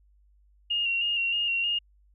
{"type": "tone with vibrato", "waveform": "sine", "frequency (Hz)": 2794, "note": "F7", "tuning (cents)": 0, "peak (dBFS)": -24, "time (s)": [0.7, 1.79], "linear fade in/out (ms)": 10, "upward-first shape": "square", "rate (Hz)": 3.2, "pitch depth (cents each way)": 29, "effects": ["added 50 Hz sine -58 dBFS peak until 2.14 s"]}